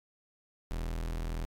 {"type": "tone", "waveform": "40% pulse", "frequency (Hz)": 41.08, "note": "E1", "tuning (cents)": -5, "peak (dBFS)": -32, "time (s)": [0.71, 1.45], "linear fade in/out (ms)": 0, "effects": ["AAC 64 kbps"]}